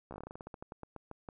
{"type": "slowing click train", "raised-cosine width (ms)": 1, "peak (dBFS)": -30, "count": 19, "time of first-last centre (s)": [0.11, 1.288], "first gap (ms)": 14, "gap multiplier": 1.16, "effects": []}